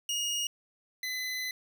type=tone pair in turn; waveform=25% pulse; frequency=2866 / 2018 Hz; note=F7 / B6; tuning=+44 / +37 cents; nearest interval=tritone; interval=607 cents; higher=first; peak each=-26 / -29 dBFS; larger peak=first; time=0.09-0.47 / 1.03-1.51 s; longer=second; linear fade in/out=2 ms; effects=none